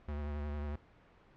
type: tone with vibrato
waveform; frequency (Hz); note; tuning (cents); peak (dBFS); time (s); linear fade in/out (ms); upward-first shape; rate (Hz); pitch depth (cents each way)
square; 73.42; D2; 0; -37; 0.08-0.76; 5; triangle; 11; 39
effects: pink hiss -62 dBFS RMS until 1.36 s + low-pass 2000 Hz 12 dB/octave